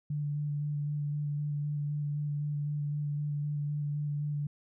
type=tone with vibrato; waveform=sine; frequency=146.83 Hz; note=D3; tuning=in tune; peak=-30 dBFS; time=0.1-4.47 s; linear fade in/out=5 ms; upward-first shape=square; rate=3.9 Hz; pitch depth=12 cents each way; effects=none